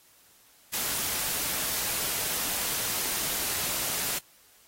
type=noise; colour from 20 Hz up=white; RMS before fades=-30 dBFS; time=0.73-4.19 s; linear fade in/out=10 ms; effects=white hiss -59 dBFS RMS until 4.67 s + AAC 48 kbps